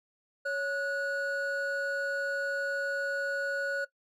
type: tone pair together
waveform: triangle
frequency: 557 / 1464 Hz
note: C#5 / F#6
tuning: +8 / -19 cents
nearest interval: octave + perfect fourth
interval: 1673 cents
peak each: -31 / -30 dBFS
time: 0.45-3.85 s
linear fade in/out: 10 ms
effects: noise-tail reverb RT60 0.1 s tail -17 dB re dry